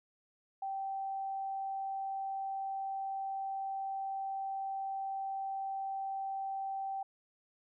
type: tone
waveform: sine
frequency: 778 Hz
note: G5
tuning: 13 cents flat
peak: -35 dBFS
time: 0.62-7.03 s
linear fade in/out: 5 ms
effects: none